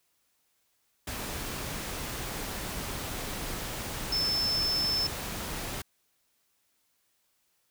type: tone in noise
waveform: sine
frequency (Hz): 5274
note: E8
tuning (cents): 0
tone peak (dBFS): -26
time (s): 4.12-5.07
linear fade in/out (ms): 5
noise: pink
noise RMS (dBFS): -36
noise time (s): 1.07-5.82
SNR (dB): +7
effects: white hiss -73 dBFS RMS until 7.7 s